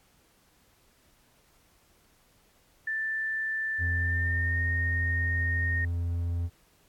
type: tone with pitch glide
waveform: sine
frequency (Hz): 1768 to 1848.4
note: A6 to A#6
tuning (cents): +8 to -15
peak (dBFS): -28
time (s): 2.87-5.85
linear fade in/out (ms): 5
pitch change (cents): +77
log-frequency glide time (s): 3.9-4.62
type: tone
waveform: triangle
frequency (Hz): 85.7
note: F2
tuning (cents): -32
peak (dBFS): -25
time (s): 3.78-6.5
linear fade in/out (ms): 50
effects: pink hiss -64 dBFS RMS until 6.88 s + AAC 64 kbps